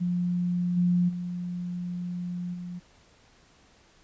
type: tone with level steps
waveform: sine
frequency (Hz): 177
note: F3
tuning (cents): +23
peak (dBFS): -24 / -20 / -30 / -34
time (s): 0-2.8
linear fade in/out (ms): 20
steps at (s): 0.76 / 1.08 / 2.53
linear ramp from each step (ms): 20
effects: pink hiss -59 dBFS RMS until 4.03 s + resampled to 16000 Hz

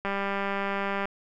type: click train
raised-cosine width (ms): 0.5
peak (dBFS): -15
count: 200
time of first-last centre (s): 0.05-1.055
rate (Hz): 198
effects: none

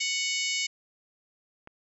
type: harmonic tone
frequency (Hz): 740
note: F#5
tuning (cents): 0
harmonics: 3 / 4 / 5 / 6 / 7 / 8 / 9 / 10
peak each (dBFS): -31 / -33 / -39 / -37 / -36 / -39 / -37 / -37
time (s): 0-0.67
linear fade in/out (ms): 10
type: click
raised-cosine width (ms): 0.5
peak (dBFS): -30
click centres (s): 1.674
effects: none

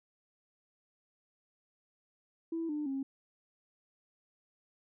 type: tone with pitch steps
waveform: sine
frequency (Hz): 329.6 / 298.8 / 270.8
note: E4 / D4 / C#4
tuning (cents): 0 / +30 / -40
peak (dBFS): -32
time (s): 2.52-3.03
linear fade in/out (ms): 5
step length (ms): 170
effects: tanh soft clip ceiling -28 dBFS

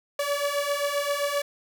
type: beating tone pair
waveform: sawtooth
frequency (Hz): 568 / 575.6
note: C#5 / D5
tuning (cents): +42 / -35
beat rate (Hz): 7.6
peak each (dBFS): -25 / -23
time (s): 0.19-1.42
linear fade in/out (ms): 5
effects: none

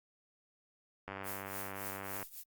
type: click train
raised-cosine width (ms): 0.5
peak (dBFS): -27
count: 113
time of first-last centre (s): 1.08-2.228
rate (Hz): 97.6
type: noise with tremolo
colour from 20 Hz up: violet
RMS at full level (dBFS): -41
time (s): 1.23-2.44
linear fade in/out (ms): 50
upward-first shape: triangle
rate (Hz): 3.5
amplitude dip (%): 90
effects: Opus 48 kbps

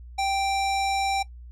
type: tone with low-pass filter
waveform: square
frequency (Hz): 784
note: G5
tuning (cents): 0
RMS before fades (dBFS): -25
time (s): 0.18-1.23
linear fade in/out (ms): 10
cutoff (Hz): 7200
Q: 1.1
effects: noise-tail reverb RT60 0.1 s tail -18 dB re dry + added 60 Hz sine -40 dBFS peak until 1.51 s

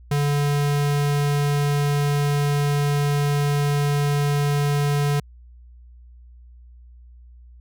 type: tone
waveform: square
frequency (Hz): 144.4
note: D3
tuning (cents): -29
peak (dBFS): -19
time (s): 0.11-5.2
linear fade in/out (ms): 5
effects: added 60 Hz sine -43 dBFS peak until 7.6 s

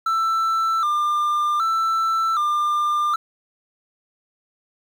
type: tone with vibrato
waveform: triangle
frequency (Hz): 1262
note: D#6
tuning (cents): +24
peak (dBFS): -16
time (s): 0.06-3.16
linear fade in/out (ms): 5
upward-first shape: square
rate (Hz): 0.65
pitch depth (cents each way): 91
effects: 8-bit

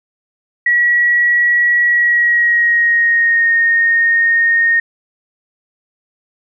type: tone with pitch glide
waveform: sine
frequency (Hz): 1925 to 1848.7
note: B6 to A#6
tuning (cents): -45 to -15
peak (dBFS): -9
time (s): 0.66-4.8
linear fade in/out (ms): 5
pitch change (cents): -70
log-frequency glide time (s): 1.84-3.52
effects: none

